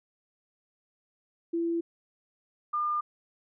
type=tone pair in turn; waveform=sine; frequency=336.3 / 1205 Hz; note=E4 / D6; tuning=+35 / +44 cents; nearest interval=octave + minor seventh; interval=2209 cents; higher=second; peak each=-26 dBFS; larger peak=neither; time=1.53-1.81 / 2.73-3.01 s; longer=neither; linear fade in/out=10 ms; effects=none